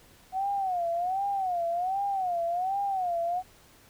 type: tone with vibrato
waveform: sine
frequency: 737 Hz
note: F#5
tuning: 7 cents flat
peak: -26 dBFS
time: 0.32-3.43 s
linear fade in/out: 50 ms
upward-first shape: sine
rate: 1.3 Hz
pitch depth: 150 cents each way
effects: pink hiss -57 dBFS RMS until 3.89 s